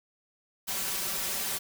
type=noise with comb filter; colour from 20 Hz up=white; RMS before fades=-32 dBFS; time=0.67-1.59 s; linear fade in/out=20 ms; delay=5.2 ms; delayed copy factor=+0.8; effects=none